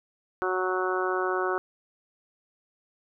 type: harmonic tone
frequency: 184.9 Hz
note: F#3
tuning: 1 cent flat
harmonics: 2 / 3 / 4 / 5 / 6 / 7 / 8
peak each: -28 / -35 / -34 / -37 / -33 / -33 / -33 dBFS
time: 0.42-1.58 s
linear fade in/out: 0 ms
effects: none